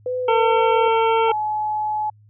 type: tone with vibrato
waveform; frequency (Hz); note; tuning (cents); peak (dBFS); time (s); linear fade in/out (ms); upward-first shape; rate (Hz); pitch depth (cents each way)
sine; 497.5; B4; +13; -21; 0.06-0.88; 2; sine; 2.2; 27
type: harmonic tone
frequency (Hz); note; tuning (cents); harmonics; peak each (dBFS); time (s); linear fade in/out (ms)
451.5; A4; +45; 1 / 2 / 3 / 5 / 6 / 7; -18 / -18 / -25 / -30 / -33 / -33; 0.28-1.32; 5
type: tone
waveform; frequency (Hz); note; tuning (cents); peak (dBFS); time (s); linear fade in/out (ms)
sine; 852; G#5; +44; -20; 1.28-2.1; 5
effects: added 105 Hz sine -48 dBFS peak until 2.29 s